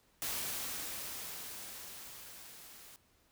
white noise with level ramp, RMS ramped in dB -37 to -55 dBFS, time 0.22-2.96 s, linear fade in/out 0 ms, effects pink hiss -70 dBFS RMS until 3.31 s

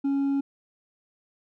sine tone with hard clipping, 277.2 Hz, C#4, in tune, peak -23 dBFS, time 0.04-0.41 s, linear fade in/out 10 ms, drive 2 dB, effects none

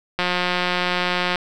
click train, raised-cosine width 0.3 ms, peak -5 dBFS, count 210, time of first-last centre 0.19-1.358 s, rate 179 Hz, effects none

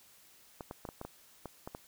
clicks, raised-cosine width 1 ms, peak -27 dBFS, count 9, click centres 0.608 / 0.711 / 0.852 / 0.889 / 1.014 / 1.05 / 1.457 / 1.675 / 1.749 s, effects white hiss -61 dBFS RMS until 1.87 s

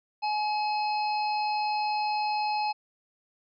harmonic tone with a mistuned harmonic, 844 Hz, G#5, 28 cents sharp, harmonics 1 / 3 / 5 / 6, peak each -26 / -36 / -39 / -41 dBFS, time 0.22-2.73 s, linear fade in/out 20 ms, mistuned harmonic 3, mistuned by +21 cents, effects none

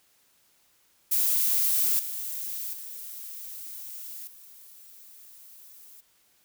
violet noise with level steps, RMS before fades -24 / -34 / -40 / -50 dBFS, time 1.11-6.01 s, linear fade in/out 10 ms, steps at 1.99 / 2.73 / 4.27 s, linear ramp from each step 5 ms, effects white hiss -65 dBFS RMS until 6.44 s

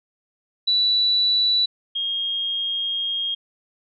sine tone pair in turn, 3951 / 3244 Hz, B7 / G#7, 0 / -41 cents, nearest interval minor third, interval 341 cents, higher first, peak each -16 / -22 dBFS, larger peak first, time 0.67-1.66 / 1.95-3.35 s, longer second, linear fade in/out 10 ms, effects none

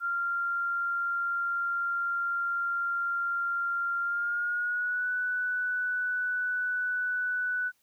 sine tone with pitch glide, 1388 to 1487.6 Hz, F6 to F#6, -11 to +9 cents, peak -27 dBFS, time 0-7.72 s, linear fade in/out 50 ms, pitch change +120 cents, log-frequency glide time 4.01-5.1 s, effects white hiss -71 dBFS RMS until 7.82 s

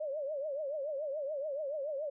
sine tone with vibrato, 581 Hz, D5, 19 cents flat, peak -34 dBFS, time 0-2.1 s, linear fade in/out 10 ms, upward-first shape triangle, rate 7 Hz, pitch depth 170 cents each way, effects none

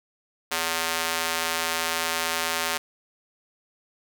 square tone with high-pass filter, 82.41 Hz, E2, in tune, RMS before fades -27 dBFS, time 0.51-2.78 s, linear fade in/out 10 ms, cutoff 950 Hz, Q 0.51, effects none

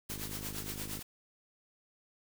white noise with tremolo, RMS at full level -39 dBFS, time 0.09-1.03 s, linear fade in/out 10 ms, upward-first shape triangle, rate 8.6 Hz, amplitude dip 75%
click train, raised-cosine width 3 ms, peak -32 dBFS, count 47, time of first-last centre 0.1-0.991 s, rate 51.6 Hz
effects none

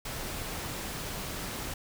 pink noise, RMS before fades -37 dBFS, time 0.05-1.74 s, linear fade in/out 5 ms, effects none

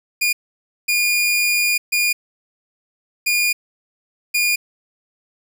sawtooth tone bursts at uneven times, 2429 Hz, D#7, 42 cents flat, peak -12 dBFS, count 5, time 0.21-0.33 / 0.88-1.78 / 1.92-2.13 / 3.26-3.53 / 4.34-4.56 s, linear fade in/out 10 ms, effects none

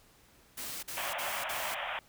white noise bursts, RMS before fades -40 dBFS, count 4, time 0.57-1.748 s, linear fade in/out 10 ms, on 260 ms, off 46 ms
pink band-pass noise, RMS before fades -37 dBFS, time 0.97-1.99 s, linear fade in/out 0 ms, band 560 to 3400 Hz, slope 96 dB/octave
effects pink hiss -62 dBFS RMS until 2.08 s

